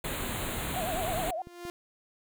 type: band-stop noise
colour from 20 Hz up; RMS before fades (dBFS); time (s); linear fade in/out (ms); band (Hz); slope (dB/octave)
pink; -34; 0.04-1.31; 5; 4200 to 6800; 96
type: tone with vibrato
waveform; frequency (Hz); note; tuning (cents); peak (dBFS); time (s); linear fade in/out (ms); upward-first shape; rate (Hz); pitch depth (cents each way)
sine; 690; F5; -21; -31; 0.76-1.42; 2; triangle; 9.7; 200
type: click train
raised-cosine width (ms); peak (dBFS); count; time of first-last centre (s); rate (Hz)
3; -32; 5; 0.93-1.652; 5.54
type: tone with exponential growth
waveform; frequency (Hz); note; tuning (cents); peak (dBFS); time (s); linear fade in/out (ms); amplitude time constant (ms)
sawtooth; 349.2; F4; 0; -31; 1.19-1.7; 0; 110
effects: none